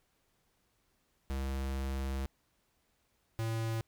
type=tone pair in turn; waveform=square; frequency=67.1 / 112.85 Hz; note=C2 / A2; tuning=+44 / +44 cents; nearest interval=major sixth; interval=900 cents; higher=second; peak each=-34 / -33 dBFS; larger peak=second; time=1.3-2.26 / 3.39-3.81 s; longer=first; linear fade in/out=0 ms; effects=pink hiss -75 dBFS RMS until 3.87 s